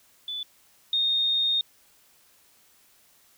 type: tone pair in turn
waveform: sine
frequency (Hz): 3481 / 3688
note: A7 / A#7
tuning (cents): -19 / -19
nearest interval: minor second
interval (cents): 100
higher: second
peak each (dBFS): -30 / -21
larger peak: second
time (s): 0.28-0.43 / 0.93-1.61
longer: second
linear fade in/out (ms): 2
effects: white hiss -60 dBFS RMS until 3.37 s